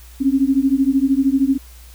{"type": "beating tone pair", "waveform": "sine", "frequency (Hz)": [264.2, 277.2], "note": ["C4", "C#4"], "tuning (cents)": [17, 0], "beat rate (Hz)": 13, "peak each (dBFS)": -16, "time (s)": [0.2, 1.58], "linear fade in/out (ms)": 20, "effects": ["added 60 Hz sine -39 dBFS peak until 1.94 s", "white hiss -47 dBFS RMS until 1.94 s"]}